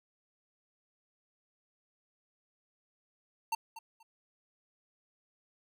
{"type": "tone with echo", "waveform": "square", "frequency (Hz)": 905, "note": "A5", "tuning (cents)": 48, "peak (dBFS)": -30, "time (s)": [3.52, 3.55], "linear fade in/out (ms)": 5, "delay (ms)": 240, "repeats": 2, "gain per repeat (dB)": -14, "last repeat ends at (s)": 4.03, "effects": []}